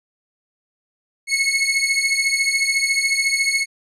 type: beating tone pair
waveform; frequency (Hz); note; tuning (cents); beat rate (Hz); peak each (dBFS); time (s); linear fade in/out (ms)
sawtooth; 2182 / 2196; C#7 / C#7; -28 / -17; 14; -17 / -16; 1.27-3.66; 50
effects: resampled to 24000 Hz